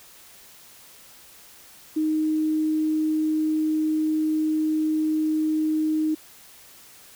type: tone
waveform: sine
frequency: 311.1 Hz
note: D#4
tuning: in tune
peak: -20 dBFS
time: 1.96-6.15 s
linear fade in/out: 10 ms
effects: white hiss -49 dBFS RMS until 7.15 s